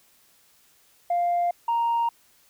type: tone pair in turn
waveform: sine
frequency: 698.5 / 932.4 Hz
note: F5 / A#5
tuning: 0 / 0 cents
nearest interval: perfect fourth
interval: 500 cents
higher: second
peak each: -19 dBFS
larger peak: neither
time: 1.1-1.51 / 1.68-2.09 s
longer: neither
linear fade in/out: 5 ms
effects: tanh soft clip ceiling -18 dBFS + white hiss -60 dBFS RMS until 2.49 s